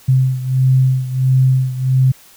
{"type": "beating tone pair", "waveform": "sine", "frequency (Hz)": [130, 131.5], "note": ["C3", "C3"], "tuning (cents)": [-11, 9], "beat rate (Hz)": 1.5, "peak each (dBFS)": [-12, -16], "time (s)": [0.08, 2.12], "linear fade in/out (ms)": 10, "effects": ["white hiss -45 dBFS RMS until 2.36 s"]}